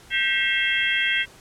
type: tone cluster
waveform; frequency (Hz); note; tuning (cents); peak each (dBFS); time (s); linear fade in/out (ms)
sine; 1570 / 1933 / 2140 / 2685 / 3246; G6 / B6 / C7 / E7 / G#7; +2 / -38 / +38 / +31 / -40; -26; 0.1-1.26; 50
effects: pink hiss -49 dBFS RMS until 1.4 s + low-pass 11000 Hz 12 dB/octave